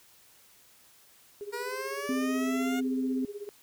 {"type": "tone with tremolo", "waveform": "sine", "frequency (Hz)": 409.5, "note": "G#4", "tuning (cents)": -24, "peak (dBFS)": -34, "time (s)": [1.41, 3.49], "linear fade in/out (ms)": 0, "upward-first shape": "sine", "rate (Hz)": 16, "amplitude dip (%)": 85}
{"type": "linear sweep", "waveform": "15% pulse", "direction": "up", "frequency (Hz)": [470.9, 718], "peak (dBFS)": -28, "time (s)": [1.52, 2.81], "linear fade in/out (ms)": 20}
{"type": "tone with pitch glide", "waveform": "sine", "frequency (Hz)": [260.4, 258.8], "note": ["C4", "C4"], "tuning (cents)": [-8, -19], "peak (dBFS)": -27, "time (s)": [2.09, 3.25], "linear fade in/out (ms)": 2, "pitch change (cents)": -11, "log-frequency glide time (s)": [2.32, 2.43]}
{"effects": ["white hiss -59 dBFS RMS until 3.62 s"]}